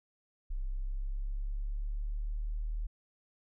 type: linear sweep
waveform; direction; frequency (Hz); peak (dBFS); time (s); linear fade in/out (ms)
sine; up; 32.33 to 39; -32; 0.5-2.87; 10
effects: none